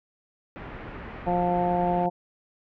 pink low-pass noise, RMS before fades -39 dBFS, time 0.56-2.06 s, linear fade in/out 0 ms, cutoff 2300 Hz, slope 24 dB/octave
harmonic tone, 176.7 Hz, F3, 21 cents sharp, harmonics 1 / 2 / 3 / 4 / 5, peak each -28 / -30 / -30 / -25 / -30 dBFS, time 1.26-2.1 s, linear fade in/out 20 ms
effects none

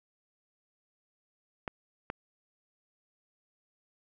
clicks, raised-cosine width 0.5 ms, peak -19 dBFS, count 2, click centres 1.678 / 2.101 s, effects none

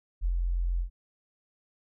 sine tone with ADSR envelope, 43.65 Hz, F1, in tune, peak -23 dBFS, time 0.21-0.9 s, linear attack 42 ms, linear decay 63 ms, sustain -2 dB, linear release 100 ms, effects none

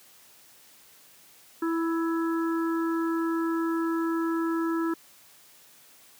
harmonic tone with a mistuned harmonic, 329.6 Hz, E4, in tune, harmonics 1 / 3 / 4 / 5, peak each -25 / -37 / -35 / -40 dBFS, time 1.62-4.94 s, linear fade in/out 5 ms, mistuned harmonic 5, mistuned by +28 cents, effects white hiss -55 dBFS RMS until 6.19 s + high-pass 100 Hz 12 dB/octave

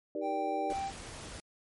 sine chord, Eb major seventh, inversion none, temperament equal with one note detuned, 311.1 / 392 / 476 / 587.3 Hz, Eb4 / G4 / Bb4 / D5, 0 / 0 / +36 / 0 cents, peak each -38 / -39 / -40 / -37 dBFS, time 0.15-0.73 s, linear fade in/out 2 ms
triangle tone, 784 Hz, G5, in tune, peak -31 dBFS, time 0.21-0.92 s, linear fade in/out 50 ms
pink noise, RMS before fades -45 dBFS, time 0.7-1.4 s, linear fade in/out 0 ms
effects MP3 48 kbps

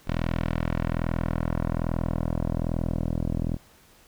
10% pulse tone with low-pass filter sweep, 41.2 Hz, E1, in tune, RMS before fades -27 dBFS, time 0.07-3.57 s, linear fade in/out 10 ms, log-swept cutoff 3400 to 400 Hz, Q 0.88, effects pink hiss -56 dBFS RMS until 4.07 s

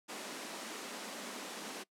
pink high-pass noise, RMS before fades -44 dBFS, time 0.08-1.84 s, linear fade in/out 20 ms, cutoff 200 Hz, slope 48 dB/octave, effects noise-tail reverb RT60 0.1 s tail -21 dB re dry + low-pass 10000 Hz 12 dB/octave

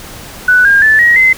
sine tone with pitch steps, 1488 / 1613.3 / 1749.2 / 1896.5 / 2056 Hz, F#6 / G6 / A6 / A#6 / C7, +9 / +49 / -11 / +29 / -31 cents, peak -4 dBFS, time 0.48-1.33 s, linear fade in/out 5 ms, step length 170 ms, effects pink hiss -30 dBFS RMS until 1.37 s

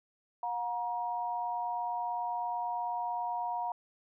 sine tone pair together, 718.9 / 948 Hz, F5 / A#5, +50 / +29 cents, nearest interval perfect fourth, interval 479 cents, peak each -35 / -34 dBFS, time 0.43-3.72 s, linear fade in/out 2 ms, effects none

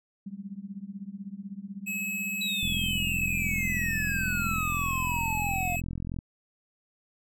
sine tone with tremolo, 197.8 Hz, G3, 16 cents sharp, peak -32 dBFS, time 0.26-4.59 s, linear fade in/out 5 ms, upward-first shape triangle, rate 16 Hz, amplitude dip 100%
square tone, 2574 Hz, E7, 42 cents flat, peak -31 dBFS, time 1.86-5.81 s, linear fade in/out 20 ms
triangle exponential sweep, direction down, 3951 to 698.5 Hz, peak -29 dBFS, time 2.41-5.76 s, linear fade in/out 5 ms
click train, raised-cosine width 5 ms, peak -22 dBFS, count 154, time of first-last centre 2.63-6.188 s, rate 43 Hz
effects none

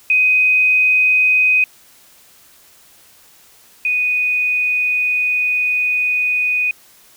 sine tone pair in turn, 2506 / 2484 Hz, D#7 / D#7, +12 / -3 cents, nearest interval unison, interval 15 cents, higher first, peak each -10 / -14 dBFS, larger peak first, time 0.1-1.64 / 3.85-6.71 s, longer second, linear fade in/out 2 ms, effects white hiss -48 dBFS RMS until 7.16 s

